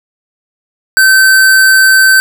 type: tone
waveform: square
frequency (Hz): 1542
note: G6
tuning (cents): -29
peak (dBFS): -4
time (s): 0.97-2.2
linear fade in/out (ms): 0
effects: none